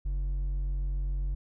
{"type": "tone with hard clipping", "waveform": "sine", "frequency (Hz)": 46.25, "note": "F#1", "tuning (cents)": 0, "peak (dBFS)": -29, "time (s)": [0.05, 1.35], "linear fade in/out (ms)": 10, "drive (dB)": 4, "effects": []}